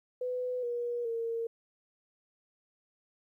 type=tone with pitch steps; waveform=sine; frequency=500 / 479.4 / 459.6 Hz; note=B4 / A#4 / A#4; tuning=+21 / +48 / -25 cents; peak=-31 dBFS; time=0.21-1.47 s; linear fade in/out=5 ms; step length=420 ms; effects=12-bit